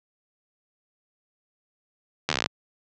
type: slowing click train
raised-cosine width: 0.2 ms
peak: -5 dBFS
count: 12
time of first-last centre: 2.29-2.46 s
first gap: 12 ms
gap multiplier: 1.05
effects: high-pass 100 Hz 12 dB/octave + low-pass 7000 Hz 12 dB/octave